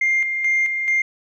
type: tone with tremolo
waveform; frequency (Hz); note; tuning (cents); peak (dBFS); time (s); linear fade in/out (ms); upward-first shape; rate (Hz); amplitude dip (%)
sine; 2109; C7; +13; -14; 0.01-1.02; 5; square; 2.3; 50
effects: tanh soft clip ceiling -12 dBFS